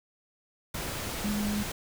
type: tone in noise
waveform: sine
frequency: 207.7 Hz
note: G#3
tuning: in tune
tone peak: -28 dBFS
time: 1.24-1.63 s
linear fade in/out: 5 ms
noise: pink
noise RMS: -35 dBFS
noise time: 0.74-1.72 s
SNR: +4 dB
effects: none